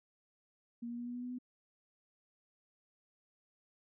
sine tone with pitch steps, 235.9 / 238.2 / 240.6 / 243 / 245.4 / 247.8 / 250.2 Hz, A#3 / A#3 / B3 / B3 / B3 / B3 / B3, +21 / +38 / -45 / -28 / -11 / +6 / +23 cents, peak -39 dBFS, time 0.82-1.387 s, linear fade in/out 10 ms, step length 81 ms, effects none

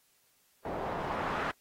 white noise with low-pass filter sweep, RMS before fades -35 dBFS, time 0.65-1.51 s, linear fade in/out 0 ms, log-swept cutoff 670 to 1400 Hz, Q 1.5, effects white hiss -69 dBFS RMS until 1.6 s + AAC 48 kbps

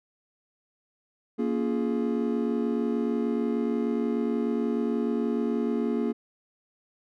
triangle chord, Bb minor seventh, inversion none, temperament just, 233.1 / 279.7 / 349.6 / 419.5 Hz, Bb3 / Db4 / F4 / Ab4, 0 / +16 / +2 / +17 cents, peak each -25 / -30 / -31 / -29 dBFS, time 1.38-6.13 s, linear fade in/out 20 ms, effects none

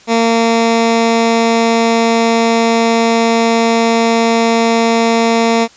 15% pulse tone, 229.2 Hz, A#3, 29 cents flat, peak -3 dBFS, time 0.07-5.68 s, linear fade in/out 50 ms, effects white hiss -43 dBFS RMS until 5.76 s + resampled to 16000 Hz

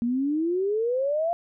sine exponential sweep, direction up, 230.5 to 698.5 Hz, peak -22 dBFS, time 0.02-1.33 s, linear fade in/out 0 ms, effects none

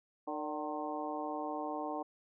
harmonic tone with a mistuned harmonic, 152.1 Hz, D#3, 39 cents flat, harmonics 2 / 3 / 4 / 5 / 6 / 7, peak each -41 / -45 / -43 / -41 / -44 / -45 dBFS, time 0.27-2.03 s, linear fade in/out 10 ms, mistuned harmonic 4, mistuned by -57 cents, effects none

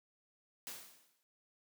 white noise with exponential decay, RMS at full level -43 dBFS, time 0.67-1.23 s, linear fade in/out 0 ms, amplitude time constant 120 ms, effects high-pass 150 Hz 12 dB/octave

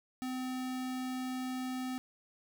square tone, 256.2 Hz, C4, 36 cents flat, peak -36 dBFS, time 0.22-1.98 s, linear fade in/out 0 ms, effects none

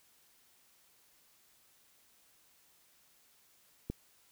click, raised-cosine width 3 ms, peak -23 dBFS, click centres 3.9 s, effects white hiss -67 dBFS RMS until 4.31 s

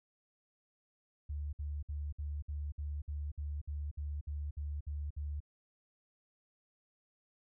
sine tone bursts, 73.42 Hz, D2, in tune, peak -36 dBFS, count 14, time 1.29-5.404 s, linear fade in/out 10 ms, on 240 ms, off 58 ms, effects none

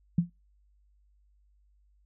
sine tone with exponential decay, 172.7 Hz, F3, 19 cents flat, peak -17 dBFS, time 0.18-0.3 s, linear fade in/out 5 ms, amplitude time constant 24 ms, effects noise-tail reverb RT60 0.2 s tail -20 dB re dry + added 50 Hz sine -62 dBFS peak until 2.05 s

